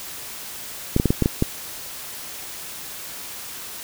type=clicks; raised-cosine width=3 ms; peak=-4 dBFS; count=7; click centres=0.964 / 0.999 / 1.057 / 1.105 / 1.223 / 1.259 / 1.424 s; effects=white hiss -35 dBFS RMS until 3.83 s